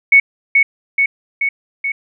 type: tone with echo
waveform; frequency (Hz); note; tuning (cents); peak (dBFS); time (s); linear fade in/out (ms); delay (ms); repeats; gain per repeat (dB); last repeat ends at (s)
sine; 2217; C#7; 0; -4; 0.12-0.2; 5; 430; 4; -3; 1.92
effects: none